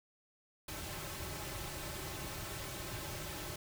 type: noise with comb filter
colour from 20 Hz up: pink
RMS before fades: -43 dBFS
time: 0.68-3.56 s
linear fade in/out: 5 ms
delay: 4.2 ms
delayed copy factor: -0.65
effects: none